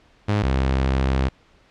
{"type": "tone pair in turn", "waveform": "sawtooth", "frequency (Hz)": [103.9, 66.16], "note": ["G#2", "C2"], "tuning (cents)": [1, 20], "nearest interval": "minor sixth", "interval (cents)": 781, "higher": "first", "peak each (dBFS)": -14, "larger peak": "neither", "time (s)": [[0.28, 0.43], [0.43, 1.29]], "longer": "second", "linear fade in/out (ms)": 10, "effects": ["pink hiss -56 dBFS RMS until 1.7 s", "low-pass 4000 Hz 12 dB/octave"]}